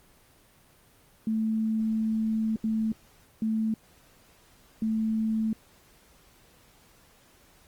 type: tone bursts at uneven times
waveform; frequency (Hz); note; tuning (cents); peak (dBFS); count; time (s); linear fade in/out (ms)
sine; 220.3; A3; +2; -24; 4; 1.27-2.56 / 2.64-2.92 / 3.42-3.74 / 4.82-5.53; 2
effects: pink hiss -59 dBFS RMS until 7.67 s + Opus 24 kbps